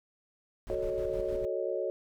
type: noise with tremolo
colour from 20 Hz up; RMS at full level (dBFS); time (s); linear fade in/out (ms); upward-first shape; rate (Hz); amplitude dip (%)
brown; -41; 0.67-1.45; 0; square; 6.5; 45
type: chord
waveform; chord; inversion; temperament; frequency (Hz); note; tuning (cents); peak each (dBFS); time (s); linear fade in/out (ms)
sine; D# half-diminished seventh; first; equal; 370 / 440 / 554.4 / 622.3; F#4 / A4 / C#5 / D#5; 0 / 0 / 0 / 0; -35 / -36 / -34 / -37; 0.7-1.9; 0
effects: none